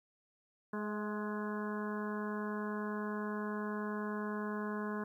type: harmonic tone with a mistuned harmonic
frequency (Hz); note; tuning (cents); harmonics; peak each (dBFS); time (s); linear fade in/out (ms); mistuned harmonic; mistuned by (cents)
210; G#3; +19; 1 / 2 / 3 / 4 / 5 / 6 / 7 / 8; -38 / -42 / -49 / -52 / -44 / -53 / -48 / -50; 0.73-5.04; 5; 3; +28
effects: 12-bit